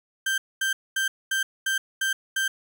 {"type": "tone bursts", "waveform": "35% pulse", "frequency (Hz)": 1568, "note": "G6", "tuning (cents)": 0, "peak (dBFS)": -21, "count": 7, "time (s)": [0.26, 2.48], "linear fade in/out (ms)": 5, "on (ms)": 120, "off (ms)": 230, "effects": []}